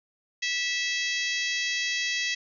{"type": "harmonic tone", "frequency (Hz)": 654, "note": "E5", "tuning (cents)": -14, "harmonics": [3, 4, 5, 6, 7, 8, 9, 10], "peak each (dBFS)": [-30, -32, -34, -36, -37, -38, -39, -40], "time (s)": [0.42, 2.35], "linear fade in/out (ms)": 10, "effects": []}